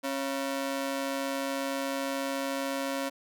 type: ring-modulated tone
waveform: sawtooth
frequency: 411.8 Hz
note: G#4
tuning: 15 cents flat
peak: -23 dBFS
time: 0.03-3.1 s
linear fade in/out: 20 ms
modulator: 139 Hz
effects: none